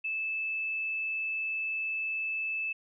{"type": "tone", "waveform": "sine", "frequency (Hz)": 2623, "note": "E7", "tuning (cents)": -9, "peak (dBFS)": -30, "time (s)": [0.04, 2.73], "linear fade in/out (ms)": 10, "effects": []}